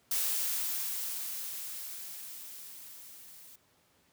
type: noise with level ramp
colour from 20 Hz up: blue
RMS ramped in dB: -30 to -53 dBFS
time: 0.11-3.56 s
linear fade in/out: 5 ms
effects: pink hiss -68 dBFS RMS until 4.12 s + high-pass 100 Hz 12 dB/octave